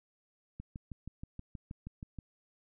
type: click train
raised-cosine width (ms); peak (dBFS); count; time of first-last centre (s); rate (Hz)
5; -30; 11; 0.6-2.187; 6.3
effects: none